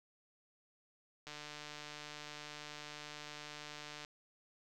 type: click train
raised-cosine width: 0.2 ms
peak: -30 dBFS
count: 415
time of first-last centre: 1.27-4.049 s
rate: 149 Hz
effects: none